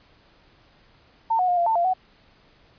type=tone with pitch steps; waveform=sine; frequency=903 / 732 / 712 / 690 / 893 / 691 / 745 Hz; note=A5 / F#5 / F5 / F5 / A5 / F5 / F#5; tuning=+45 / -19 / +33 / -21 / +25 / -19 / +12 cents; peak=-18 dBFS; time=1.3-1.937 s; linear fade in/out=10 ms; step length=91 ms; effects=pink hiss -57 dBFS RMS until 2.78 s + resampled to 11025 Hz